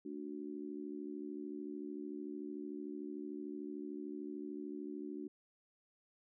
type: harmonic tone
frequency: 73.42 Hz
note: D2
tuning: in tune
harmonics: 3 / 4 / 5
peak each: -49 / -44 / -47 dBFS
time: 0.05-5.28 s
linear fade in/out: 5 ms
effects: none